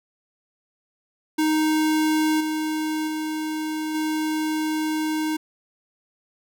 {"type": "tone with level steps", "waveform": "square", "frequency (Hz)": 311.1, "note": "D#4", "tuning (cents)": 0, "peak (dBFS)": [-19, -24, -26, -23], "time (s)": [1.38, 5.37], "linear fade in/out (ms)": 10, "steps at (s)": [2.4, 3.07, 3.94], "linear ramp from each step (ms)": 10, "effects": []}